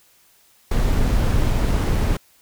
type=noise; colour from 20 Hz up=brown; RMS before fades=-18 dBFS; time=0.71-2.17 s; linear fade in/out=5 ms; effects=white hiss -56 dBFS RMS until 2.41 s